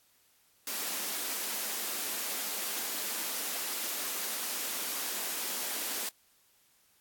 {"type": "high-pass noise", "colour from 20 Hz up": "white", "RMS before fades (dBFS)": -35, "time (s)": [0.67, 6.09], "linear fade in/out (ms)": 2, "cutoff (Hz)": 200, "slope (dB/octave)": 48, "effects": ["white hiss -67 dBFS RMS until 7 s", "AAC 64 kbps"]}